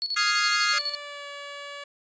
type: tone with tremolo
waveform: sine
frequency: 4400 Hz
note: C#8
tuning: 14 cents flat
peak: -25 dBFS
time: 0.02-0.95 s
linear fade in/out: 0 ms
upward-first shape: square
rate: 12 Hz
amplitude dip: 70%
type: chord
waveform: sawtooth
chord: F minor seventh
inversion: third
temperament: equal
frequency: 1244.5 / 1396.9 / 1661.2 / 2093 Hz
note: Eb6 / F6 / Ab6 / C7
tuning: 0 / 0 / 0 / 0 cents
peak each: -24 dBFS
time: 0.16-0.79 s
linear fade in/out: 10 ms
type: tone with pitch glide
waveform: 10% pulse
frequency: 582 to 571 Hz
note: D5 to D5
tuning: -16 to -49 cents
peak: -28 dBFS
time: 0.73-1.84 s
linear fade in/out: 5 ms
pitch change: -33 cents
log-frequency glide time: 0.98-1.27 s
effects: resampled to 16000 Hz